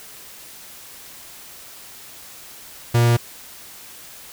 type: tone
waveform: 45% pulse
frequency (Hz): 118.5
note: A#2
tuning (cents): +29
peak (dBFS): -13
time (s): 2.94-3.17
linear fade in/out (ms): 10
effects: white hiss -41 dBFS RMS until 4.32 s